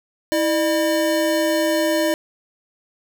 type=tone pair together; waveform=square; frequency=325.6 / 604 Hz; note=E4 / D5; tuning=-21 / +48 cents; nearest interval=major seventh; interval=1069 cents; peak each=-21 / -20 dBFS; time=0.32-2.14 s; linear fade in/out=0 ms; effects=8-bit